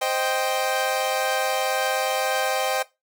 sawtooth chord, C minor, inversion none, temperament equal, 523.3 / 622.3 / 784 Hz, C5 / Eb5 / G5, 0 / 0 / 0 cents, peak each -23 / -24 / -21 dBFS, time 0.01-2.83 s, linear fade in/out 10 ms, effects noise-tail reverb RT60 0.2 s tail -17 dB re dry

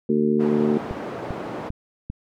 harmonic tone, 75 Hz, D2, 37 cents sharp, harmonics 2 / 3 / 4 / 5 / 6, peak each -31 / -20 / -28 / -22 / -26 dBFS, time 0.09-0.78 s, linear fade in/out 5 ms
white band-pass noise, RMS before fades -32 dBFS, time 0.39-1.7 s, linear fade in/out 20 ms, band 150 to 690 Hz, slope 12 dB/octave
click train, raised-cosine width 5 ms, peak -17 dBFS, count 4, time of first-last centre 0.91-2.1 s, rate 2.52 Hz
effects none

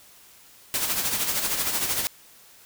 white noise with tremolo, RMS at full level -24 dBFS, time 0.74-2.07 s, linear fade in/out 0 ms, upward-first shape sine, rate 13 Hz, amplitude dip 50%, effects white hiss -52 dBFS RMS until 2.65 s

